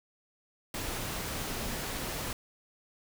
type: tone in noise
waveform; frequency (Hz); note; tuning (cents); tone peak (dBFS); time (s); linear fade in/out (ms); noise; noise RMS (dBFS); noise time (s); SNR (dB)
sine; 233.1; A#3; 0; -45; 1.51-1.74; 2; pink; -36; 0.74-2.33; -12
effects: none